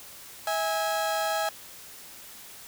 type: tone pair together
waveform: 30% pulse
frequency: 647 / 825.2 Hz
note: E5 / G#5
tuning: -32 / -11 cents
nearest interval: major third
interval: 421 cents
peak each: -26 dBFS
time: 0.47-1.49 s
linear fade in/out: 2 ms
effects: white hiss -46 dBFS RMS until 2.67 s